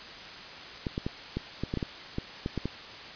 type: clicks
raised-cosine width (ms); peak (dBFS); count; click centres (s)
3; -17; 12; 0.868 / 0.979 / 1.065 / 1.37 / 1.636 / 1.739 / 1.773 / 1.828 / 2.184 / 2.461 / 2.577 / 2.656
effects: white hiss -43 dBFS RMS until 3.15 s + resampled to 11025 Hz